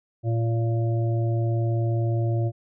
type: harmonic tone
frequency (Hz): 114.9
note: A#2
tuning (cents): -25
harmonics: 1 / 3 / 5 / 6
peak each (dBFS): -21 / -31 / -35 / -37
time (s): 0.23-2.52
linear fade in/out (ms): 50
effects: none